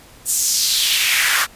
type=noise with high-pass filter sweep; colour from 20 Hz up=pink; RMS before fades=-17 dBFS; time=0.25-1.47 s; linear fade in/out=50 ms; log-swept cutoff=8400 to 1300 Hz; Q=2.4; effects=pink hiss -45 dBFS RMS until 1.55 s + resampled to 32000 Hz